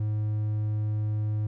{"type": "tone with hard clipping", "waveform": "triangle", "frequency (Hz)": 106.4, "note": "G#2", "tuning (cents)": 42, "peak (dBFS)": -26, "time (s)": [0, 1.47], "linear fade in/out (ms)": 5, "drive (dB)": 6, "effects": []}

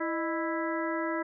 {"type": "harmonic tone with a mistuned harmonic", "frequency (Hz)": 329.6, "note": "E4", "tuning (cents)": 0, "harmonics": [1, 2, 3, 4, 5, 6], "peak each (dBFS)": [-32, -35, -37, -38, -39, -40], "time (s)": [0, 1.23], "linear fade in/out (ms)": 10, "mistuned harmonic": 2, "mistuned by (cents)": -110, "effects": []}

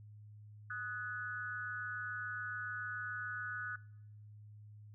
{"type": "tone with amplitude modulation", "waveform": "sine", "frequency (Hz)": 1480, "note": "F#6", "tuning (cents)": 0, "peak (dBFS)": -35, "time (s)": [0.7, 3.76], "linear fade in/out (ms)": 5, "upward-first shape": "sine", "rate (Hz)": 227, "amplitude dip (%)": 95, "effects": ["noise-tail reverb RT60 0.8 s tail -23 dB re dry", "added 105 Hz sine -52 dBFS peak until 4.94 s"]}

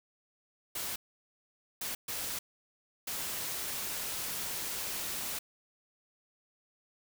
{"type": "noise bursts at uneven times", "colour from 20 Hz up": "white", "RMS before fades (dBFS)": -37, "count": 4, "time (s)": [[0.75, 0.96], [1.81, 1.95], [2.08, 2.39], [3.07, 5.39]], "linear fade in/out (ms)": 5, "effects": []}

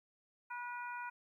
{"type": "harmonic tone", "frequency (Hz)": 485.8, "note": "B4", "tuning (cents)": -29, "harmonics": [2, 3, 4, 5], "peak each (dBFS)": [-43, -45, -56, -51], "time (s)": [0.5, 1.1], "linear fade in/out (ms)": 10, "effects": ["13-bit"]}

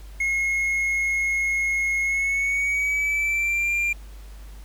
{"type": "tone with pitch glide", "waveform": "triangle", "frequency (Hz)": [2163, 2386], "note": ["C#7", "D7"], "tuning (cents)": [-43, 27], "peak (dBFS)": -19, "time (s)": [0.2, 3.93], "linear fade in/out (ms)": 5, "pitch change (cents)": 170, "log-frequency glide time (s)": [2.02, 3.72], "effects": ["added 50 Hz sine -38 dBFS peak until 4.64 s", "pink hiss -52 dBFS RMS until 4.64 s"]}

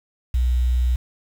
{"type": "tone with quantisation", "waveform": "sine", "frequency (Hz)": 61.74, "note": "B1", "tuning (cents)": 0, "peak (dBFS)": -16, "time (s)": [0.34, 0.96], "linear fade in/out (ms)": 5, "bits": 7, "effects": []}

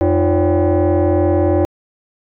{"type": "tone with frequency modulation", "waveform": "sine", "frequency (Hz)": 130.81, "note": "C3", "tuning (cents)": 0, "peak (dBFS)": -9, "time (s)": [0.01, 1.65], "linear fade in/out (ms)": 0, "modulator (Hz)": 219, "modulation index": 2.4, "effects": ["tanh soft clip ceiling -9 dBFS"]}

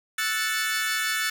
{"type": "chord", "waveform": "sawtooth", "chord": "F# minor seventh", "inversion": "third", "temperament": "equal", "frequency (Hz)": [1318.5, 1480, 1760, 2217], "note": ["E6", "F#6", "A6", "C#7"], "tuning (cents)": [0, 0, 0, 0], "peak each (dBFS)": [-29, -27, -24, -28], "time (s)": [0.18, 1.3], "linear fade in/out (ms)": 5, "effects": []}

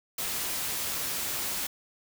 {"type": "noise", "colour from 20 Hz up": "white", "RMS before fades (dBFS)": -32, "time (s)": [0.18, 1.67], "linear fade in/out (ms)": 5, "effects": []}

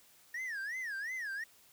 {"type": "tone with vibrato", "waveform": "triangle", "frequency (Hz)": 1802, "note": "A6", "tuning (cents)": 41, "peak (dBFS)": -35, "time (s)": [0.34, 1.44], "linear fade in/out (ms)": 5, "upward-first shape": "sine", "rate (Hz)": 2.8, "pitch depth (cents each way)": 240, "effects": ["white hiss -63 dBFS RMS until 1.72 s"]}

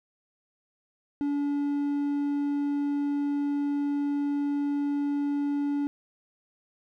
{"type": "tone", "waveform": "triangle", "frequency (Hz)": 286.6, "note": "D4", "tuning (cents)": -42, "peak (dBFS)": -23, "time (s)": [1.21, 5.87], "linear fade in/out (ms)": 0, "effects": []}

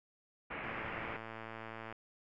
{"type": "low-pass noise", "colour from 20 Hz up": "white", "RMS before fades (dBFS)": -43, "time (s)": [0.5, 1.17], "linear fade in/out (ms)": 10, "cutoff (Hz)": 2500, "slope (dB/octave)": 48}
{"type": "click train", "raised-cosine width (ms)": 0.5, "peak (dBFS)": -30, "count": 145, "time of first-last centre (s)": [0.64, 1.926], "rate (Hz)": 112}
{"effects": []}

